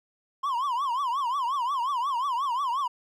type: tone with vibrato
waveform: triangle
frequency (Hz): 1038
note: C6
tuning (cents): -14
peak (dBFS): -23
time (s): 0.43-2.88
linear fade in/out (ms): 10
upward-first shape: triangle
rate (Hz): 5.6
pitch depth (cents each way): 220
effects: none